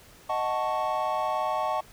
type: chord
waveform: triangle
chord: D# half-diminished seventh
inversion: none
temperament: equal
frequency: 622.3 / 740 / 880 / 1108.7 Hz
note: D#5 / F#5 / A5 / C#6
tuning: 0 / 0 / 0 / 0 cents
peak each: -29 dBFS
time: 0.29-1.81 s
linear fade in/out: 10 ms
effects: pink hiss -53 dBFS RMS until 1.92 s